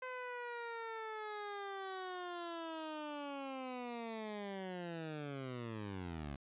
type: linear sweep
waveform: 15% pulse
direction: down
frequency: 513 to 67.2 Hz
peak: -36 dBFS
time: 0.02-6.36 s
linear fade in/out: 5 ms
effects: resampled to 8000 Hz